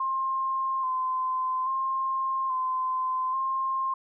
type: tone with vibrato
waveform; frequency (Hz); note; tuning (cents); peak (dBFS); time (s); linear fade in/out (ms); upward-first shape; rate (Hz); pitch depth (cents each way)
sine; 1046.5; C6; 0; -25; 0-3.94; 5; square; 0.6; 24
effects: none